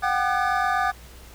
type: tone cluster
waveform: triangle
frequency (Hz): 730 / 778 / 1209 / 1505 / 1704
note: F#5 / G5 / D6 / F#6 / G#6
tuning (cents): -24 / -13 / +50 / +29 / +44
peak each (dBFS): -24 / -24 / -24 / -27 / -28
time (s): 0.02-0.92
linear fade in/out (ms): 20
effects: added 60 Hz sine -45 dBFS peak until 1.34 s + pink hiss -48 dBFS RMS until 1.34 s